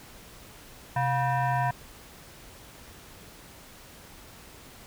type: tone with frequency modulation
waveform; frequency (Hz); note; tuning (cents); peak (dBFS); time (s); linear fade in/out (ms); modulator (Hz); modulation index
sine; 130; C3; -11; -23; 0.96-1.71; 5; 841; 1.4
effects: pink hiss -49 dBFS RMS until 4.86 s